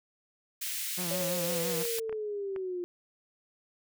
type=high-pass noise; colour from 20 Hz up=white; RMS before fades=-35 dBFS; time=0.61-2 s; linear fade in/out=10 ms; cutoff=1900 Hz; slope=24 dB/octave
type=tone with vibrato; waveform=sawtooth; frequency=174.3 Hz; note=F3; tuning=3 cents flat; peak=-31 dBFS; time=0.97-1.84 s; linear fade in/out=20 ms; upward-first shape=sine; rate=5.9 Hz; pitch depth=80 cents each way
type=linear sweep; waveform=sine; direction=down; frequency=561 to 349.2 Hz; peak=-32 dBFS; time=1.11-2.84 s; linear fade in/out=0 ms
type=clicks; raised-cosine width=0.5 ms; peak=-29 dBFS; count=7; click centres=1.21 / 1.82 / 1.853 / 1.986 / 2.095 / 2.127 / 2.562 s
effects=none